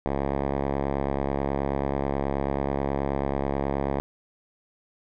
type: tone with low-pass filter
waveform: 5% pulse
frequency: 69.3 Hz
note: C#2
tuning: in tune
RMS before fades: -27 dBFS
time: 0.06-4 s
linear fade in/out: 0 ms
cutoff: 1200 Hz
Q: 0.75
effects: none